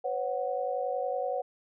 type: chord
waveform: sine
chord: B suspended second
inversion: none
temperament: equal with one note detuned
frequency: 503.7 / 554.4 / 740 Hz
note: B4 / C#5 / F#5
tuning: +34 / 0 / 0 cents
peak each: -33 dBFS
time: 0.04-1.42 s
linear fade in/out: 10 ms
effects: none